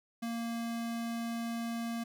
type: tone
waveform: square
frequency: 231.9 Hz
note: A#3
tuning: 9 cents flat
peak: -35 dBFS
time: 0.22-2.04 s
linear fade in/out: 10 ms
effects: none